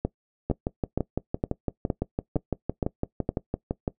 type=two click trains; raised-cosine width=2 ms; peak=-12 / -11 dBFS; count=21 / 8; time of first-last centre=0.5-3.878 / 0.05-3.291 s; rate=5.92 / 2.16 Hz; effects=noise-tail reverb RT60 0.1 s tail -20 dB re dry